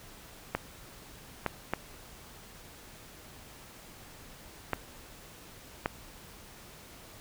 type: clicks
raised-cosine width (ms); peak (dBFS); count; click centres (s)
0.5; -13; 5; 0.55 / 1.463 / 1.736 / 4.733 / 5.859
effects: pink hiss -51 dBFS RMS until 7.2 s